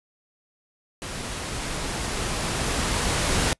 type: noise with level ramp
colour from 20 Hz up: pink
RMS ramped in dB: -33 to -22 dBFS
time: 1.02-3.53 s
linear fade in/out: 0 ms
effects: noise-tail reverb RT60 0.1 s tail -26 dB re dry + resampled to 24000 Hz